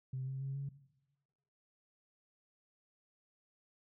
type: tone with pitch steps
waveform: sine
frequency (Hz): 130.7 / 133.37 / 136.09 / 138.87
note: C3 / C3 / C#3 / C#3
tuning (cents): -1 / +34 / -32 / +3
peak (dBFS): -36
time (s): 0.13-0.69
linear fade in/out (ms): 5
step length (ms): 140
effects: noise-tail reverb RT60 1.0 s tail -17 dB re dry + tanh soft clip ceiling -32 dBFS